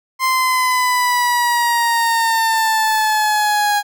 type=exponential sweep; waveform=30% pulse; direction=down; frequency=1046.5 to 821 Hz; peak=-11 dBFS; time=0.19-3.83 s; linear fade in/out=50 ms; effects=none